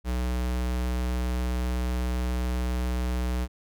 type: tone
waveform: square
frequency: 61.74 Hz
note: B1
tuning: in tune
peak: -26 dBFS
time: 0.04-3.48 s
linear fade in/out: 50 ms
effects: none